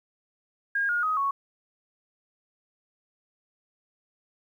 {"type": "tone with pitch steps", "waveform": "sine", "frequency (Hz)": [1623, 1429.3, 1258.8, 1108.5], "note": ["G#6", "F6", "D#6", "C#6"], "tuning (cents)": [-40, 40, 20, 0], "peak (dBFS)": -23, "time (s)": [0.75, 1.31], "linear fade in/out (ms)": 5, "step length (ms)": 140, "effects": ["10-bit"]}